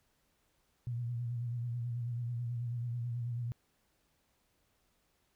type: tone with vibrato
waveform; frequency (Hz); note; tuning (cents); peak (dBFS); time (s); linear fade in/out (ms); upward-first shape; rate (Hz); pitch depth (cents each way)
sine; 119.6; A#2; +45; -34; 0.87-3.52; 0; sine; 9.2; 47
effects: pink hiss -75 dBFS RMS until 5.35 s